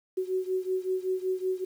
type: beating tone pair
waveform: sine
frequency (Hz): 371.3 / 376.6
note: F#4 / F#4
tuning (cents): +6 / +31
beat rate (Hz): 5.3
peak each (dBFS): -29 / -31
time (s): 0.17-1.65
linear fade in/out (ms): 10
effects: 9-bit